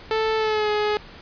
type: tone with pitch glide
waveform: sawtooth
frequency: 440 to 420.6 Hz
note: A4 to G#4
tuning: 0 to +22 cents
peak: -16 dBFS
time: 0.11-0.97 s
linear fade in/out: 0 ms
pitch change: -78 cents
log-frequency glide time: 0.37-0.7 s
effects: pink hiss -43 dBFS RMS until 1.21 s + resampled to 11025 Hz